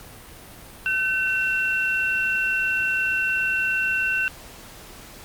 sine tone pair together, 1524.9 / 2717 Hz, G6 / F7, -48 / -48 cents, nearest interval minor seventh, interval 1000 cents, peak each -23 dBFS, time 0.86-4.28 s, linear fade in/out 0 ms, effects pink hiss -43 dBFS RMS until 5.24 s + Opus 48 kbps

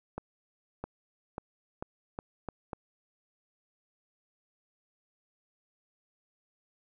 accelerating click train, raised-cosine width 1 ms, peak -22 dBFS, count 7, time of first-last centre 0.18-2.732 s, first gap 660 ms, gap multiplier 0.82, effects none

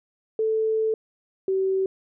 sine tone pair in turn, 440 / 382.3 Hz, A4 / G4, 0 / -43 cents, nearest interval major second, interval 243 cents, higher first, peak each -20 dBFS, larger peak neither, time 0.39-0.94 / 1.48-1.86 s, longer first, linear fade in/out 2 ms, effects none

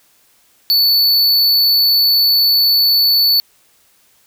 square tone, 4468 Hz, C#8, 13 cents sharp, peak -10 dBFS, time 0.7-3.4 s, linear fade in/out 0 ms, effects white hiss -54 dBFS RMS until 4.26 s

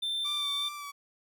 triangle tone, 3564 Hz, A7, 22 cents sharp, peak -28 dBFS, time 0.02-0.69 s, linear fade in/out 10 ms
sawtooth tone with vibrato, 1156 Hz, D6, 28 cents flat, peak -35 dBFS, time 0.24-0.92 s, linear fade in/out 20 ms, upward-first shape sine, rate 2.6 Hz, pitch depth 30 cents each way
effects none

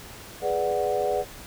sine chord, G# half-diminished seventh, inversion none, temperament equal, 415.3 / 493.9 / 587.3 / 740 Hz, G#4 / B4 / D5 / F#5, 0 / 0 / 0 / 0 cents, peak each -28 dBFS, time 0.41-1.25 s, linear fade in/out 50 ms, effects pink hiss -43 dBFS RMS until 1.46 s

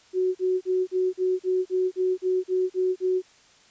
sine tone bursts, 370 Hz, F#4, in tune, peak -20 dBFS, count 12, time 0.13-3.221 s, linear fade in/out 50 ms, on 220 ms, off 41 ms, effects white hiss -56 dBFS RMS until 3.7 s + resampled to 16000 Hz

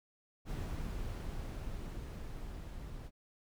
brown noise with level ramp, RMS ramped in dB -38 to -46 dBFS, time 0.45-3.11 s, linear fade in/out 50 ms, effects none

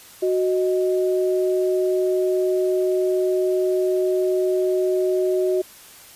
sine tone pair together, 370 / 622.3 Hz, F#4 / D#5, 0 / 0 cents, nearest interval major sixth, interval 900 cents, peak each -18 / -25 dBFS, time 0.22-5.62 s, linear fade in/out 10 ms, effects white hiss -45 dBFS RMS until 6.15 s + resampled to 32000 Hz

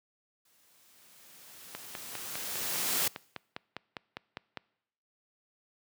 white noise with exponential growth, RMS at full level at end -28 dBFS, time 0.45-3.08 s, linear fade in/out 5 ms, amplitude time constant 570 ms
click train, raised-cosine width 0.3 ms, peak -21 dBFS, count 15, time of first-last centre 1.75-4.573 s, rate 4.96 Hz
effects noise-tail reverb RT60 0.8 s tail -24 dB re dry + high-pass 100 Hz 12 dB/octave

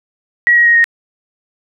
sine tone with pitch steps, 1914 / 1896.4 / 1878.9 / 1861.7 Hz, A#6 / A#6 / A#6 / A#6, +45 / +29 / +13 / -3 cents, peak -6 dBFS, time 0.47-0.842 s, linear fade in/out 0 ms, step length 93 ms, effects none

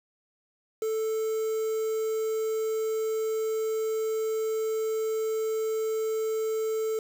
triangle tone with quantisation, 440 Hz, A4, in tune, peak -24 dBFS, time 0.82-6.99 s, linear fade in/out 2 ms, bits 7, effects none

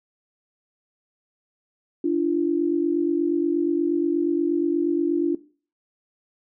sine tone pair together, 293.7 / 342.1 Hz, D4 / F4, 0 / -36 cents, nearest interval minor third, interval 264 cents, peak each -22 dBFS, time 2.04-5.35 s, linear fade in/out 5 ms, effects noise-tail reverb RT60 0.4 s tail -18 dB re dry

